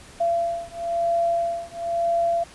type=beating tone pair; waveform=sine; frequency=680 / 681 Hz; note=F5 / F5; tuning=-46 / -44 cents; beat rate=1 Hz; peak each=-24 dBFS; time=0.2-2.44 s; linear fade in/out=10 ms; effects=pink hiss -46 dBFS RMS until 2.54 s + resampled to 24000 Hz